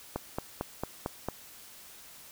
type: click train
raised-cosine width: 1 ms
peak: -17 dBFS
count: 6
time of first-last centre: 0.16-1.286 s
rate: 4.44 Hz
effects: white hiss -51 dBFS RMS until 2.31 s

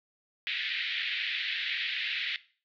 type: band-pass noise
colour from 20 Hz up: pink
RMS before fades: -33 dBFS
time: 0.47-2.36 s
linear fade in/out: 0 ms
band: 1800 to 3900 Hz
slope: 48 dB/octave
effects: noise-tail reverb RT60 0.4 s tail -18 dB re dry

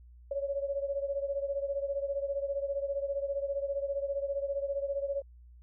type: beating tone pair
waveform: sine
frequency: 554.4 / 569.4 Hz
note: C#5 / C#5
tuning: 0 / +46 cents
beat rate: 15 Hz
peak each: -32 / -36 dBFS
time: 0.31-5.22 s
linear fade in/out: 5 ms
effects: added 60 Hz sine -51 dBFS peak until 5.62 s

